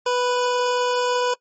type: tone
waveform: 25% pulse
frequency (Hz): 493.9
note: B4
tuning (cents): 0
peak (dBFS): -15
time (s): 0.06-1.34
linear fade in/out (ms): 5
effects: noise-tail reverb RT60 0.1 s tail -22 dB re dry + MP3 32 kbps